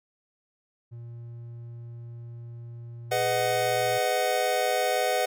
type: tone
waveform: triangle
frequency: 117.9 Hz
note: A#2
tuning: 20 cents sharp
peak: -36 dBFS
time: 0.91-3.99 s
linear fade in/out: 20 ms
type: chord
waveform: square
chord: G# minor seventh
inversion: none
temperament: equal with one note detuned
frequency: 415.3 / 501.4 / 622.3 / 740 Hz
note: G#4 / B4 / D#5 / F#5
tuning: 0 / +26 / 0 / 0 cents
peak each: -34 / -29 / -30 / -28 dBFS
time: 3.11-5.26 s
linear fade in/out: 10 ms
effects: none